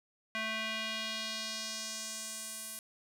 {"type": "tone with band-pass filter sweep", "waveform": "square", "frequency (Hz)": 220, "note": "A3", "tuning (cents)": 0, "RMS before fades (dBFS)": -39, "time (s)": [0.35, 2.79], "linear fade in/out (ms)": 0, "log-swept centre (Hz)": [2200, 11000], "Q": 1.6, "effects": ["10-bit"]}